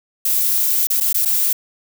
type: noise with dropouts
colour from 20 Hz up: violet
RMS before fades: -17 dBFS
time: 0.25-1.53 s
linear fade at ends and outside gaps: 5 ms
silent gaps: 0.871-0.901 / 1.003-1.008 / 1.129-1.143 / 1.251-1.256 s
effects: none